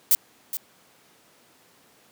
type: noise with echo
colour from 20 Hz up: violet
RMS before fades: -17 dBFS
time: 0.11-0.15 s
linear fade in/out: 0 ms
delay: 420 ms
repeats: 1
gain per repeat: -12 dB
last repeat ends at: 0.57 s
effects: pink hiss -57 dBFS RMS until 2.11 s + high-pass 200 Hz 12 dB/octave